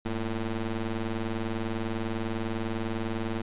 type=ring-modulated tone; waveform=20% pulse; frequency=110 Hz; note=A2; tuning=in tune; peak=-21 dBFS; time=0.05-3.42 s; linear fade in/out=10 ms; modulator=120 Hz; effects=resampled to 8000 Hz